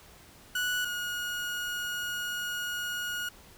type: tone pair in turn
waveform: 30% pulse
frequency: 1472 / 1443.4 Hz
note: F#6 / F#6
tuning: -9 / -43 cents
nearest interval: unison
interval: 34 cents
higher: first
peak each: -25 / -29 dBFS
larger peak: first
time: 0.55-0.85 / 0.85-3.29 s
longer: second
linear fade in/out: 5 ms
effects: pink hiss -54 dBFS RMS until 3.57 s